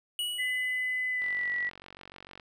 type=tone with exponential decay; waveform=square; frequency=2926 Hz; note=F#7; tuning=20 cents flat; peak=-29 dBFS; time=0.19-1.57 s; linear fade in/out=1 ms; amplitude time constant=300 ms
type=tone with pitch glide; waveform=sine; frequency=2012 to 1944.6 Hz; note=B6 to B6; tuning=+32 to -27 cents; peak=-28 dBFS; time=0.38-1.7 s; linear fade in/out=20 ms; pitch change=-59 cents; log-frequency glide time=1.1-1.52 s
type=click train; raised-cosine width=0.3 ms; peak=-30 dBFS; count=56; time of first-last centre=1.22-2.398 s; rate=46.7 Hz
effects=none